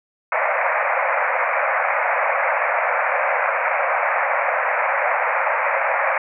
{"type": "band-pass noise", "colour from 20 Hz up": "pink", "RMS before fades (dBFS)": -20, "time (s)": [0.32, 6.18], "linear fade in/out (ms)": 2, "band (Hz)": [520, 2400], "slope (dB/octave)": 96, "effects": []}